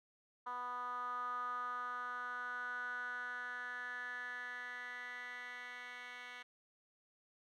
10% pulse tone with band-pass filter sweep, 246.6 Hz, B3, 2 cents flat, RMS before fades -44 dBFS, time 0.46-6.43 s, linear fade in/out 10 ms, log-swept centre 1100 to 2300 Hz, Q 7.2, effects none

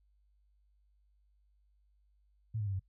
sine tone with pitch steps, 110.7 / 104.1 / 98.5 / 94.6 Hz, A2 / G#2 / G2 / F#2, +11 / +5 / +9 / +39 cents, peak -33 dBFS, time 2.54-2.796 s, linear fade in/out 10 ms, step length 64 ms, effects noise-tail reverb RT60 0.1 s tail -19 dB re dry + added 50 Hz sine -67 dBFS peak until 2.88 s

